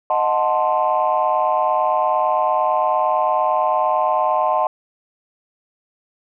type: chord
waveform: sine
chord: D# diminished seventh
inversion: none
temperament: equal with one note detuned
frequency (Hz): 622.3 / 731.1 / 880 / 1046.5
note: D#5 / F#5 / A5 / C6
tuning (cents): 0 / -21 / 0 / 0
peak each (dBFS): -20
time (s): 0.1-4.67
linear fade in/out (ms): 2
effects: tanh soft clip ceiling -7 dBFS